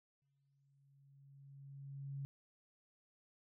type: tone with exponential growth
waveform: sine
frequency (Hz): 138.59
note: C#3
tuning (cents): 0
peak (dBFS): -40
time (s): 0.22-2.25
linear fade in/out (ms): 0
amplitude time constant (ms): 440
effects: none